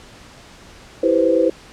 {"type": "chord", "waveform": "sine", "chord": "C major seventh", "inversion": "first", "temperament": "equal", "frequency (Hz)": [329.6, 392, 493.9, 523.3], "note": ["E4", "G4", "B4", "C5"], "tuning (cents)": [0, 0, 0, 0], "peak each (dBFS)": [-18, -22, -18, -17], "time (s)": [1.03, 1.5], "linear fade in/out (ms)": 5, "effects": ["pink hiss -43 dBFS RMS until 1.72 s", "low-pass 7000 Hz 12 dB/octave"]}